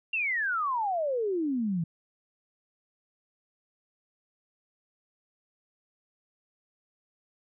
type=exponential sweep; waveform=sine; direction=down; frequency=2794 to 158.5 Hz; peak=-26 dBFS; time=0.13-1.84 s; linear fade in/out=5 ms; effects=none